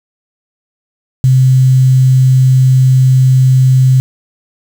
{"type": "tone with quantisation", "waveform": "sine", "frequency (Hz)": 130, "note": "C3", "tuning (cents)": -11, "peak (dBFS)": -4, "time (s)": [1.24, 4], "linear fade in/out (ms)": 0, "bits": 5, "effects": []}